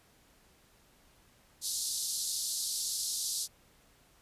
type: band-pass noise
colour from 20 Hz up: pink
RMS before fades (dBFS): -35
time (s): 1.61-3.48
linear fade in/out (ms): 50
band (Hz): 4000 to 12000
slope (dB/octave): 48
effects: pink hiss -64 dBFS RMS until 4.21 s + resampled to 32000 Hz